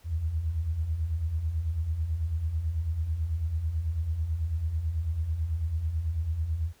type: beating tone pair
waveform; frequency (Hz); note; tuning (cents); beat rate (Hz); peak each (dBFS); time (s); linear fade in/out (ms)
sine; 73.42 / 82.52; D2 / E2; 0 / +2; 9.1; -35 / -27; 0.04-6.73; 50
effects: pink hiss -61 dBFS RMS until 6.8 s